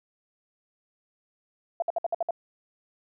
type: tone bursts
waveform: sine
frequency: 678 Hz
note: E5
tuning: 49 cents sharp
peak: -23 dBFS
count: 7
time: 1.8-2.308 s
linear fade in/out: 2 ms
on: 22 ms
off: 59 ms
effects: none